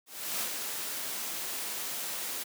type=noise with ADSR envelope; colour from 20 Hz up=white; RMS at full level=-32 dBFS; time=0.06-2.44 s; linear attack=340 ms; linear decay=90 ms; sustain=-4 dB; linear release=16 ms; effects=high-pass 200 Hz 12 dB/octave